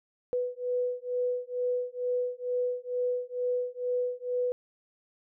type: beating tone pair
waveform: sine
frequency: 493.9 / 496.1 Hz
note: B4 / B4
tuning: 0 / +8 cents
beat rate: 2.2 Hz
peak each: -31 dBFS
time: 0.33-4.52 s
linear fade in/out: 0 ms
effects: none